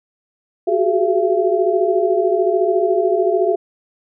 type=tone cluster; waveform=sine; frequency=366.5 / 380.3 / 421.4 / 678 Hz; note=F#4 / F#4 / G#4 / E5; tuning=-16 / +48 / +25 / +49 cents; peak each=-19 dBFS; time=0.67-3.56 s; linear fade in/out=10 ms; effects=none